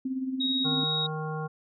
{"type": "tone with tremolo", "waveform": "sine", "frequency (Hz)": 261.6, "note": "C4", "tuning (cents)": 0, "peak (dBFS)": -26, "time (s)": [0.05, 0.84], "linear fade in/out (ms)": 5, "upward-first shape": "sine", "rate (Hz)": 18, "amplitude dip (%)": 55}
{"type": "tone", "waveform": "sine", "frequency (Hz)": 3785, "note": "A#7", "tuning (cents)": 26, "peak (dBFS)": -26, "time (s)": [0.4, 1.07], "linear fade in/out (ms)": 10}
{"type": "harmonic tone", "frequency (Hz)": 155.56, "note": "D#3", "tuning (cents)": 0, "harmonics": [1, 3, 5, 7, 9], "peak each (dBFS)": [-32, -37, -39, -40, -42], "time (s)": [0.64, 1.48], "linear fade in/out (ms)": 20}
{"effects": []}